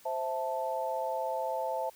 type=chord; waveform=sine; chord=A minor; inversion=first; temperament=equal; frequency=523.3 / 659.3 / 880 Hz; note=C5 / E5 / A5; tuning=0 / 0 / 0 cents; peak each=-35 / -35 / -34 dBFS; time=0.05-1.9 s; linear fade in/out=10 ms; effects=white hiss -58 dBFS RMS until 1.95 s